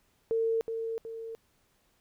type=tone with echo; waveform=sine; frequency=452.7 Hz; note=A4; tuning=49 cents sharp; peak=-25 dBFS; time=0.31-0.61 s; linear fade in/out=0 ms; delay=370 ms; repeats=2; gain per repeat=-6 dB; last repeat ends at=1.35 s; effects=pink hiss -70 dBFS RMS until 2 s